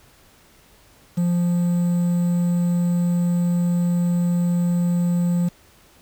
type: tone with quantisation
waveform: triangle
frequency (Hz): 174.61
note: F3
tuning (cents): 0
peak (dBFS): -15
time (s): 1.17-5.49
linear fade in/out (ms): 10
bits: 7
effects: pink hiss -53 dBFS RMS until 6.01 s